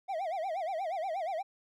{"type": "tone with vibrato", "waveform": "triangle", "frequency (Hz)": 704, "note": "F5", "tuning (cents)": 14, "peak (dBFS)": -30, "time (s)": [0.08, 1.43], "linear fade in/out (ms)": 20, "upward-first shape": "sine", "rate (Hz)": 8.4, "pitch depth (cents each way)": 210, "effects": []}